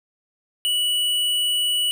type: tone with hard clipping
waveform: triangle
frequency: 2945 Hz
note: F#7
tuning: 9 cents flat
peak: -20 dBFS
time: 0.65-1.91 s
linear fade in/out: 0 ms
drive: 17 dB
effects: none